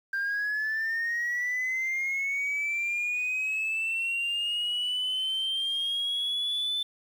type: linear sweep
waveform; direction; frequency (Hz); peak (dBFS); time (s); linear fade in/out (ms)
sine; up; 1582 to 3531; -25; 0.13-6.83; 5
effects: tanh soft clip ceiling -24 dBFS + 9-bit